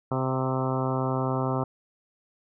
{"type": "harmonic tone with a mistuned harmonic", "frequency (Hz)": 130.81, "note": "C3", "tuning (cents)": 0, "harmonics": [1, 2, 3, 4, 5, 6, 7, 8, 9, 10], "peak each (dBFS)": [-28, -31, -33, -34, -35, -36, -36, -37, -38, -38], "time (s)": [0.11, 1.64], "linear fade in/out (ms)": 5, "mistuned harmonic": 6, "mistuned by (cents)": -15, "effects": []}